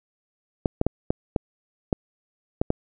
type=clicks; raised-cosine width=2 ms; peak=-7 dBFS; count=8; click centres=0.658 / 0.814 / 0.866 / 1.105 / 1.362 / 1.928 / 2.615 / 2.704 s; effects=none